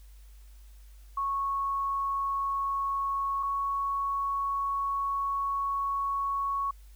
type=tone pair in turn; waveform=sine; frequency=1104 / 1110.2 Hz; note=C#6 / C#6; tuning=-7 / +2 cents; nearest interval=unison; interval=9 cents; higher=second; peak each=-27 dBFS; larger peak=neither; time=1.17-3.43 / 3.43-6.71 s; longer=second; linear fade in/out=5 ms; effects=added 50 Hz sine -48 dBFS peak until 6.95 s + white hiss -64 dBFS RMS until 6.95 s